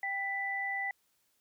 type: tone pair together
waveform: sine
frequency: 787 / 1983.1 Hz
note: G5 / B6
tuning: +7 / +7 cents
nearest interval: octave + major third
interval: 1600 cents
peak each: -38 / -33 dBFS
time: 0.03-0.91 s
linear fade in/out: 2 ms
effects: white hiss -74 dBFS RMS until 1.4 s